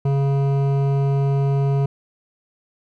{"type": "tone with hard clipping", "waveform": "triangle", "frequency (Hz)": 138.59, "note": "C#3", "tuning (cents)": 0, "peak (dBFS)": -18, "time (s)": [0.05, 1.86], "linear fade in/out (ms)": 5, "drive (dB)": 16, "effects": []}